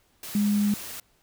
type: tone in noise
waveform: sine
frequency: 206.1 Hz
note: G#3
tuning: 13 cents flat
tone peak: -20 dBFS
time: 0.35-0.74 s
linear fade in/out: 2 ms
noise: white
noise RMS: -38 dBFS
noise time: 0.23-1 s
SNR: +15 dB
effects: pink hiss -65 dBFS RMS until 1.22 s